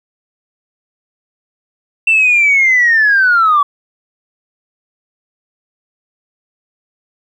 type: linear sweep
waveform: sine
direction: down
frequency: 2697 to 1126 Hz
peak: -6 dBFS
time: 2.07-3.63 s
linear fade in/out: 5 ms
effects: tanh soft clip ceiling -3 dBFS + 8-bit